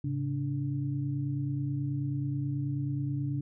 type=tone cluster; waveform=sine; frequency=107.7 / 137 / 291.8 Hz; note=A2 / C#3 / D4; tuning=-37 / -20 / -11 cents; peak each=-39 / -30 / -36 dBFS; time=0.04-3.41 s; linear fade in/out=5 ms; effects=none